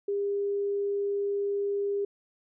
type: tone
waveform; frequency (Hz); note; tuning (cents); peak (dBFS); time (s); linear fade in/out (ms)
sine; 402.7; G4; +47; -26; 0.08-2.05; 5
effects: none